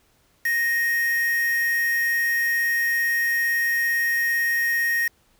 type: tone with quantisation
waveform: triangle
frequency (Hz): 1864.7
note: A#6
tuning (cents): 0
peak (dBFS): -18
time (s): 0.45-5.08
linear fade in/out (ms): 5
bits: 5
effects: pink hiss -62 dBFS RMS until 5.39 s